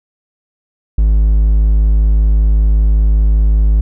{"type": "tone", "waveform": "triangle", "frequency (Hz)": 52.6, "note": "G#1", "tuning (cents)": 23, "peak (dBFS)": -5, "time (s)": [0.98, 3.81], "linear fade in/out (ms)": 5, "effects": []}